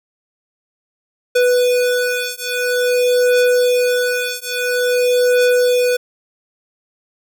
square beating tone pair, 493.9 / 494.39 Hz, B4 / B4, 0 / +2 cents, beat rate 0.49 Hz, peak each -17 dBFS, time 1.35-5.97 s, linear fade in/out 10 ms, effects none

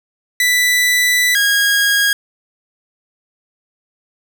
sawtooth tone pair in turn, 1980 / 1637.3 Hz, B6 / G#6, +4 / -25 cents, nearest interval minor third, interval 329 cents, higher first, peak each -8 dBFS, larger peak neither, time 0.4-1.35 / 1.35-2.13 s, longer first, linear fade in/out 2 ms, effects 7-bit

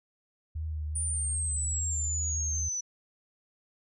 sine tone with vibrato, 77.4 Hz, D#2, 9 cents flat, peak -31 dBFS, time 0.55-2.69 s, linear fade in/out 10 ms, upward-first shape triangle, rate 2.5 Hz, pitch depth 41 cents each way
sine exponential sweep, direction down, 9397 to 5920 Hz, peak -30 dBFS, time 0.95-2.81 s, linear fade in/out 10 ms
effects none

